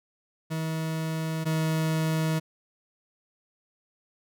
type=tone pair in turn; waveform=40% pulse; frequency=160 / 158.99 Hz; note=D#3 / D#3; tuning=+49 / +38 cents; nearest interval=unison; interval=11 cents; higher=first; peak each=-27 / -23 dBFS; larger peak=second; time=0.5-1.45 / 1.45-2.4 s; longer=neither; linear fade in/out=20 ms; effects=none